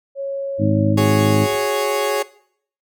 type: tone with pitch glide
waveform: sine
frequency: 551 to 557.1 Hz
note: C#5 to C#5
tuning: -11 to +9 cents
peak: -22 dBFS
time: 0.15-0.97 s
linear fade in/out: 50 ms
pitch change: +20 cents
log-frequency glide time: 0.61-0.73 s
type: harmonic tone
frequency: 52.3 Hz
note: G#1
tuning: 13 cents sharp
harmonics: 2 / 3 / 4 / 5 / 6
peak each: -18 / -24 / -20 / -23 / -20 dBFS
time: 0.58-1.48 s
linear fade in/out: 50 ms
type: chord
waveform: 30% pulse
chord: F# suspended second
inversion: none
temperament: equal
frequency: 370 / 415.3 / 554.4 Hz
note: F#4 / G#4 / C#5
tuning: 0 / 0 / 0 cents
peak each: -24 / -18 / -18 dBFS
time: 0.97-2.23 s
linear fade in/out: 10 ms
type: clicks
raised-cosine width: 2 ms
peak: -27 dBFS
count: 2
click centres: 1.532 / 1.55 s
effects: noise-tail reverb RT60 0.6 s tail -19 dB re dry